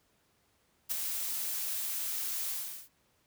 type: noise with ADSR envelope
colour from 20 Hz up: blue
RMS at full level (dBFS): -30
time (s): 0.89-2.89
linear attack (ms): 26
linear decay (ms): 9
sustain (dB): -5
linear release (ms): 390
effects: pink hiss -71 dBFS RMS until 3.26 s + high-pass 60 Hz 12 dB/octave